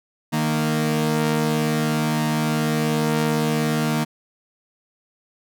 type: tone pair together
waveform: sawtooth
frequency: 154.64 / 231.7 Hz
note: D#3 / A#3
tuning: -10 / -10 cents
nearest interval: perfect fifth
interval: 700 cents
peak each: -18 dBFS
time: 0.32-4.05 s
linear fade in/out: 20 ms
effects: none